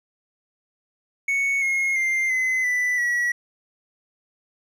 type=tone with pitch steps; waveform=triangle; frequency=2217 / 2156 / 2097 / 2040 / 1984.3 / 1930 Hz; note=C#7 / C#7 / C7 / C7 / B6 / B6; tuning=0 / -49 / +3 / -44 / +8 / -40 cents; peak=-18 dBFS; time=1.28-3.32 s; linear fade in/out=5 ms; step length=340 ms; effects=none